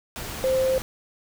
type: tone in noise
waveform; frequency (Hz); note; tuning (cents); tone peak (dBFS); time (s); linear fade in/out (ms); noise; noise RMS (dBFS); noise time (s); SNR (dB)
sine; 523.3; C5; 0; -19; 0.44-0.78; 0; pink; -34; 0.16-0.82; +12
effects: none